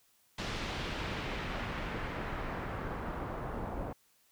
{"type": "noise with low-pass filter sweep", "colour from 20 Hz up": "pink", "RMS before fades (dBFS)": -38, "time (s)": [0.38, 3.93], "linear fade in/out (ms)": 5, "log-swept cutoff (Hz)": [4300, 850], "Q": 1.1, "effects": ["white hiss -69 dBFS RMS until 4.31 s"]}